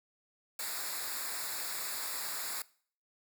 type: noise with comb filter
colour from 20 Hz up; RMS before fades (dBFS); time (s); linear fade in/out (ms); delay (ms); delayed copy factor
white; -38; 0.59-2.62; 2; 0.33; -0.8
effects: noise-tail reverb RT60 0.5 s tail -21 dB re dry